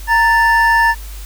triangle tone pair together, 927 / 1760 Hz, A#5 / A6, -10 / 0 cents, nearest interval major seventh, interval 1110 cents, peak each -10 dBFS, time 0.07-0.95 s, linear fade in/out 50 ms, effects added 50 Hz sine -27 dBFS peak until 1.25 s + white hiss -38 dBFS RMS until 1.25 s

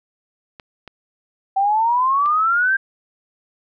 clicks, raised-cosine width 0.3 ms, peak -21 dBFS, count 3, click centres 0.598 / 0.877 / 2.26 s
sine exponential sweep, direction up, 767 to 1603 Hz, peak -14 dBFS, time 1.56-2.77 s, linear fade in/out 10 ms
effects none

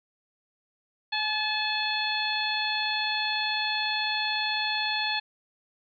harmonic tone with a mistuned harmonic, 862 Hz, A5, 36 cents flat, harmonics 1 / 2 / 3 / 4 / 5, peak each -32 / -32 / -32 / -32 / -32 dBFS, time 1.12-5.2 s, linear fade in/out 10 ms, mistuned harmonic 1, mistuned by -20 cents, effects none

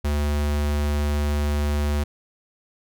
square tone, 73.42 Hz, D2, in tune, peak -21 dBFS, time 0.04-2.04 s, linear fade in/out 10 ms, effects none

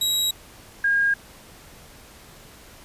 sawtooth / sine tone pair in turn, 3844 / 1623.7 Hz, B7 / G#6, -48 / -40 cents, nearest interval octave + minor third, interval 1492 cents, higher first, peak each -17 dBFS, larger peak neither, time 0.01-0.31 / 0.84-1.14 s, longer neither, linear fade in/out 5 ms, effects pink hiss -47 dBFS RMS until 2.84 s + resampled to 32000 Hz

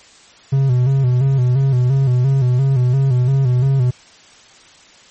triangle tone with vibrato, 130.2 Hz, C3, 8 cents flat, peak -9 dBFS, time 0.52-3.91 s, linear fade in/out 10 ms, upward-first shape square, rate 2.9 Hz, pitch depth 77 cents each way, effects white hiss -45 dBFS RMS until 5.1 s + MP3 32 kbps

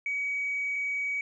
sine tone pair in turn, 2265 / 2265 Hz, C#7 / C#7, +37 / +37 cents, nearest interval unison, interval 0 cents, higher neither, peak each -27 / -27 dBFS, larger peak neither, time 0.06-0.76 / 0.76-1.21 s, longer first, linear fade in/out 2 ms, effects tanh soft clip ceiling -23 dBFS

